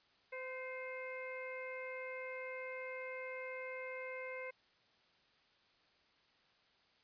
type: harmonic tone with a mistuned harmonic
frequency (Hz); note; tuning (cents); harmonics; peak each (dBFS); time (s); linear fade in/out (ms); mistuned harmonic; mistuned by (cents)
514; C5; -31; 1 / 2 / 3 / 4 / 5; -45 / -53 / -54 / -47 / -56; 0.32-4.51; 10; 4; +47
effects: white hiss -71 dBFS RMS until 7.03 s + resampled to 11025 Hz

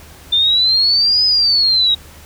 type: exponential two-way sweep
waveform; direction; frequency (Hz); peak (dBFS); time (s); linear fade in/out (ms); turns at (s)
sine; up then down; 3564 to 5060 to 3789; -10; 0.32-1.95; 10; 1.25
effects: added 76 Hz sine -41 dBFS peak until 2.25 s + pink hiss -41 dBFS RMS until 2.25 s

